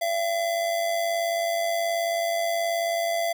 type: tone with amplitude modulation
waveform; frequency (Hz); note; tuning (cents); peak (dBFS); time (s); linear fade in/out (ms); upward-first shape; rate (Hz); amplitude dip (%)
square; 676; E5; +43; -22; 0.01-3.33; 10; sine; 98.7; 45
effects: none